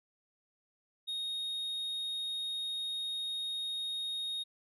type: tone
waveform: triangle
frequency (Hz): 3726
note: A#7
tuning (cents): -2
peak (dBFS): -33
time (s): 1.07-4.44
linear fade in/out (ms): 20
effects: resampled to 32000 Hz